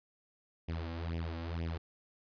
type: tone with flanger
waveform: sawtooth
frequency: 83 Hz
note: E2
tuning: 12 cents sharp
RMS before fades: -38 dBFS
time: 0.68-1.78 s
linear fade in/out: 10 ms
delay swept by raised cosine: 0.35 to 3.75 ms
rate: 2.1 Hz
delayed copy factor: +0.9
effects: resampled to 11025 Hz